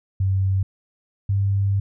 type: tone pair in turn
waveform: sine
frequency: 95.9 / 98.94 Hz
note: G2 / G2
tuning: -37 / +17 cents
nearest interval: minor second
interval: 54 cents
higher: second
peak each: -17 dBFS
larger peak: neither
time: 0.2-0.63 / 1.29-1.8 s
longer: second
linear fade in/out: 5 ms
effects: none